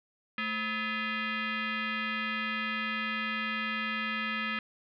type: tone with frequency modulation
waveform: sine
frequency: 220 Hz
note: A3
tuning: in tune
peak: -30 dBFS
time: 0.38-4.59 s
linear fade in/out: 2 ms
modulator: 750 Hz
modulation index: 3.6
effects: none